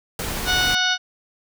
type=noise; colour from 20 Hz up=pink; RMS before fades=-27 dBFS; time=0.19-0.75 s; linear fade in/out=2 ms
type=harmonic tone; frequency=735 Hz; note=F#5; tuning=12 cents flat; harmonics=1 / 2 / 3 / 4 / 5 / 6 / 7 / 8; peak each=-28 / -21 / -31 / -25 / -24 / -30 / -32 / -31 dBFS; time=0.45-0.98 s; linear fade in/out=50 ms
effects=none